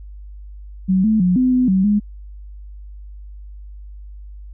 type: tone with pitch steps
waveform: sine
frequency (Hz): 187.8 / 218 / 180.4 / 254.5 / 252.2 / 189.4 / 207.3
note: F#3 / A3 / F#3 / C4 / B3 / F#3 / G#3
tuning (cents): +26 / -16 / -44 / -48 / +36 / +41 / -3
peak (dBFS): -12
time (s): 0.88-2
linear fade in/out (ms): 20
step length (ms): 160
effects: added 50 Hz sine -33 dBFS peak until 4.53 s